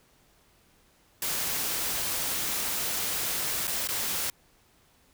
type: noise with dropouts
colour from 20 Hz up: white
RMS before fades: -30 dBFS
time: 1.22-4.3 s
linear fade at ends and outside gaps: 2 ms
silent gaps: 3.671-3.677 / 3.874-3.887 s
effects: pink hiss -63 dBFS RMS until 5.13 s